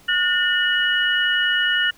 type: tone cluster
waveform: sine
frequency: 1446 / 1805 / 2922 Hz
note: F#6 / A6 / F#7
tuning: -40 / +44 / -22 cents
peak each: -21 dBFS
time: 0.08-1.91 s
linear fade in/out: 10 ms
effects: pink hiss -51 dBFS RMS until 1.97 s